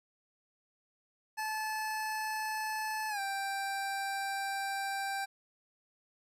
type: tone with pitch glide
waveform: 25% pulse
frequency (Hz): 867 to 785.9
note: A5 to G5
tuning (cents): -26 to +4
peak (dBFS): -30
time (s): 1.37-5.26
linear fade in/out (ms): 20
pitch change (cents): -170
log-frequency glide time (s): 3.09-3.2
effects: resampled to 32000 Hz + 12-bit